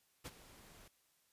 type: noise with ADSR envelope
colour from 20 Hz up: pink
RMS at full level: -45 dBFS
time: 0.24-0.88 s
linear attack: 22 ms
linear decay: 37 ms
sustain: -15 dB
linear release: 4 ms
effects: white hiss -75 dBFS RMS until 1.32 s + resampled to 32000 Hz